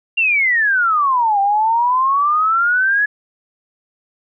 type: exponential two-way sweep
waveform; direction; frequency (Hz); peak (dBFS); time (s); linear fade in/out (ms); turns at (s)
sine; down then up; 2800 to 784 to 1706; -12; 0.17-3.06; 10; 1.4
effects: none